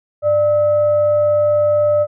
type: tone with frequency modulation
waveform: sine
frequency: 594 Hz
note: D5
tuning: 20 cents sharp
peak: -11 dBFS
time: 0.22-2.07 s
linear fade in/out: 50 ms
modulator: 695 Hz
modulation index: 0.26
effects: none